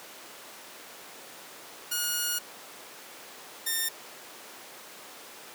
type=tone pair in turn; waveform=5% pulse; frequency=1441 / 1815.5 Hz; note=F#6 / A#6; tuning=-46 / -46 cents; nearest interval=major third; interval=400 cents; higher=second; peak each=-16 dBFS; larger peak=neither; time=1.91-2.39 / 3.66-3.89 s; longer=first; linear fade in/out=10 ms; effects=pink hiss -45 dBFS RMS until 5.54 s + high-pass 400 Hz 12 dB/octave